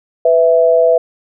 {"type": "tone pair together", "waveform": "sine", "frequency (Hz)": [498.5, 658], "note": ["B4", "E5"], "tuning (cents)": [16, -3], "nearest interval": "perfect fourth", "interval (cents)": 481, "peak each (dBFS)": -10, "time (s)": [0.25, 0.98], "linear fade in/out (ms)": 5, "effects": []}